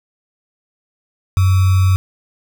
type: tone with sample-and-hold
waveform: sine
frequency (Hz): 93.9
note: F#2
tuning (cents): +26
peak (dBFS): -9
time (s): 1.37-1.96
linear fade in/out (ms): 0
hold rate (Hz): 1225
effects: none